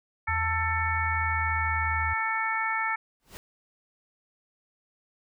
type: harmonic tone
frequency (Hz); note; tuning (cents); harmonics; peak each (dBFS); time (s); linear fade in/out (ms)
444.3; A4; +17; 2 / 3 / 4 / 5; -31 / -31 / -31 / -31; 0.27-2.96; 10
type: tone with pitch glide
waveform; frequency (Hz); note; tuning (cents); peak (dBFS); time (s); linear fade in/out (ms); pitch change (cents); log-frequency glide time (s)
sine; 84 to 80.39; E2 to E2; +33 to -43; -30; 0.28-2.14; 10; -76; 0.87-1.92
type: noise with exponential growth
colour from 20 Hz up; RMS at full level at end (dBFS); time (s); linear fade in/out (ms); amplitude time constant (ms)
pink; -39; 3.2-3.37; 0; 35
effects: none